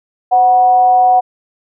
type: tone with frequency modulation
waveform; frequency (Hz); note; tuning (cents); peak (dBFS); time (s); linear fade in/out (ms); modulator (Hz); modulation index
sine; 740; F#5; 0; -6; 0.31-1.21; 20; 224; 0.27
effects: none